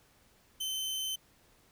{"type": "tone", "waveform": "sawtooth", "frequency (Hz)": 3073, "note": "G7", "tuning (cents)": -35, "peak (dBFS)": -30, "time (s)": [0.6, 1.16], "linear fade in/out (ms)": 10, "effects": ["pink hiss -65 dBFS RMS until 1.71 s"]}